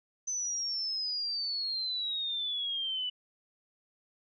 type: exponential sweep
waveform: sine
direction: down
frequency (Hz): 6130 to 2960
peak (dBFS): -31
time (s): 0.27-3.1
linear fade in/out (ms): 10
effects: none